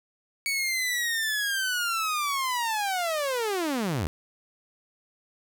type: linear sweep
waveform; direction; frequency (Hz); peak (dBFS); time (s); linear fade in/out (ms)
sawtooth; down; 2246 to 67.9; -22; 0.46-4.07; 0
effects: none